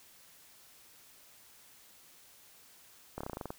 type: slowing click train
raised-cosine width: 1 ms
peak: -24 dBFS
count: 10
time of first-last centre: 3.18-3.505 s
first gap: 26 ms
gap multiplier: 1.08
effects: white hiss -59 dBFS RMS until 3.58 s